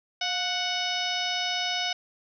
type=harmonic tone with a mistuned harmonic; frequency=740 Hz; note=F#5; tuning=in tune; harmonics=1 / 2 / 3 / 4 / 5 / 6 / 7 / 8; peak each=-33 / -36 / -34 / -32 / -33 / -41 / -34 / -41 dBFS; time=0.21-1.93 s; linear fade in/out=5 ms; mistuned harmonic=1; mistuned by=-59 cents; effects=none